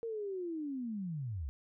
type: linear sweep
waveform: sine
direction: down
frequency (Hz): 466.2 to 61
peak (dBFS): -36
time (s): 0.03-1.49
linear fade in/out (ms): 0
effects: none